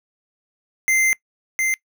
square tone pair in turn, 2082 / 2082 Hz, C7 / C7, -9 / -9 cents, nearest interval unison, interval 0 cents, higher neither, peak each -16 / -19 dBFS, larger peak first, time 0.88-1.13 / 1.59-1.74 s, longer first, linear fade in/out 0 ms, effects noise-tail reverb RT60 0.1 s tail -22 dB re dry

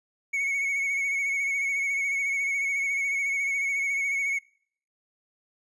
triangle tone with vibrato, 2217 Hz, C#7, in tune, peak -23 dBFS, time 0.33-4.39 s, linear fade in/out 10 ms, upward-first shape sine, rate 14 Hz, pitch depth 35 cents each way, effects noise-tail reverb RT60 0.6 s tail -25 dB re dry + resampled to 24000 Hz

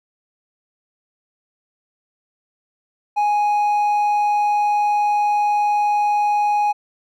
sine tone with hard clipping, 830.6 Hz, G#5, in tune, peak -16 dBFS, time 3.16-6.73 s, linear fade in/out 20 ms, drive 3 dB, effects none

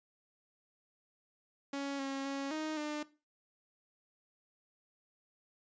sawtooth tone with pitch steps, 278.6 / 272.4 / 275.7 / 311.2 / 299.7 Hz, C#4 / C#4 / C#4 / D#4 / D4, +9 / -30 / -9 / 0 / +35 cents, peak -32 dBFS, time 1.73-3.03 s, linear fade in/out 5 ms, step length 260 ms, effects noise-tail reverb RT60 0.3 s tail -17 dB re dry + resampled to 16000 Hz

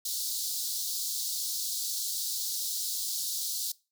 pink high-pass noise, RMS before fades -33 dBFS, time 0.05-3.72 s, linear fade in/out 5 ms, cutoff 3900 Hz, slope 48 dB/octave, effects noise-tail reverb RT60 0.3 s tail -22 dB re dry

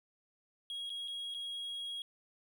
triangle tone with dropouts, 3297 Hz, G#7, 13 cents flat, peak -37 dBFS, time 0.7-2.02 s, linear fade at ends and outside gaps 1 ms, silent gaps 0.895-0.901 / 1.077-1.081 / 1.341-1.346 s, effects none

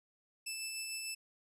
15% pulse tone with tremolo, 2637 Hz, E7, in tune, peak -31 dBFS, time 0.46-1.15 s, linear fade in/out 10 ms, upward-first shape sine, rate 6.7 Hz, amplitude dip 25%, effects resampled to 32000 Hz

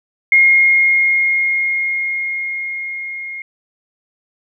sine tone with level ramp, 2142 Hz, C7, 40 cents sharp, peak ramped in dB -6 to -25 dBFS, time 0.32-3.42 s, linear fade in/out 2 ms, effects none

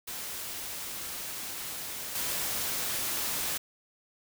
white noise with level steps, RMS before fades -38 / -32 dBFS, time 0.07-3.58 s, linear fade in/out 10 ms, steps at 2.15 s, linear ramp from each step 5 ms, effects none

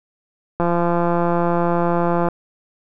click train, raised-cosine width 1 ms, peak -6 dBFS, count 291, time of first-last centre 0.6-2.286 s, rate 172 Hz, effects none

